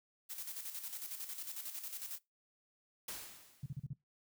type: noise with tremolo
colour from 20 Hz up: blue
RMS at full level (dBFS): -43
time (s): 0.29-2.19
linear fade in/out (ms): 20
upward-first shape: square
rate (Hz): 11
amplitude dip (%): 55
type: noise with exponential decay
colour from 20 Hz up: white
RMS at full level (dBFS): -42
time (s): 3.08-3.87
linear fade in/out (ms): 5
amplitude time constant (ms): 170
type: tone bursts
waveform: sine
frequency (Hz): 138.59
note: C#3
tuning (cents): 0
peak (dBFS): -38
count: 5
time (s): 3.63-3.933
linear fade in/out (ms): 5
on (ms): 31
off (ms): 37
effects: noise-tail reverb RT60 0.2 s tail -22 dB re dry